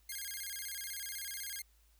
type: tone with vibrato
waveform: 5% pulse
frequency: 1852 Hz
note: A#6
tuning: 12 cents flat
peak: -30 dBFS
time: 0.09-1.62 s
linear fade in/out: 5 ms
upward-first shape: square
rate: 16 Hz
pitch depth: 230 cents each way
effects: added 54 Hz sine -65 dBFS peak until 1.99 s + white hiss -72 dBFS RMS until 1.99 s